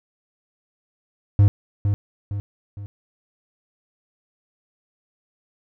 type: tone with echo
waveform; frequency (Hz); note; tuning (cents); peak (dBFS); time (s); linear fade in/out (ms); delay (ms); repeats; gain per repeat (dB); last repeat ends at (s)
triangle; 101.2; G#2; -44; -8; 1.39-1.48; 0; 460; 3; -7; 2.86
effects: none